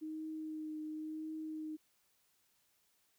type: tone with vibrato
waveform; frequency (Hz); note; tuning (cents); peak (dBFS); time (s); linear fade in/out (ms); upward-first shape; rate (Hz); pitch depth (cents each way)
sine; 311.4; D#4; +2; -40; 0.01-1.77; 20; triangle; 0.94; 20
effects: white hiss -75 dBFS RMS until 3.18 s